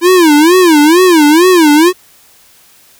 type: tone with vibrato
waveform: square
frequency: 330 Hz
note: E4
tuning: 2 cents sharp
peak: -4 dBFS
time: 0.01-1.93 s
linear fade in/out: 50 ms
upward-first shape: sine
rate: 2.2 Hz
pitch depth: 210 cents each way
effects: white hiss -44 dBFS RMS until 2.99 s